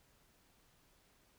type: silence
effects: pink hiss -70 dBFS RMS until 1.38 s